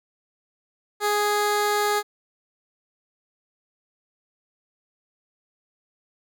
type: tone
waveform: 15% pulse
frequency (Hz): 415.3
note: G#4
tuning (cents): 0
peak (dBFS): -14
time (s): 1-2.03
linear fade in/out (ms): 50
effects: none